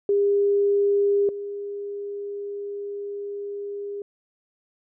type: tone pair in turn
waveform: sine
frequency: 403.5 / 405.2 Hz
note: G#4 / G#4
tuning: -50 / -43 cents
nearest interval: unison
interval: 7 cents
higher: second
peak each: -17 / -29 dBFS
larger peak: first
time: 0.09-1.29 / 1.29-4.02 s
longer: second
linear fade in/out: 2 ms
effects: none